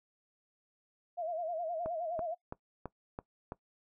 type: tone with vibrato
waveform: sine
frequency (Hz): 668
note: E5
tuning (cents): +23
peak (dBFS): -34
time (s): 1.17-2.35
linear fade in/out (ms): 20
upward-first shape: sine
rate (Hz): 9.6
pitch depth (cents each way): 110
type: click train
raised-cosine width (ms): 1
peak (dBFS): -25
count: 6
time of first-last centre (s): 1.86-3.521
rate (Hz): 3.01
effects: noise-tail reverb RT60 0.1 s tail -20 dB re dry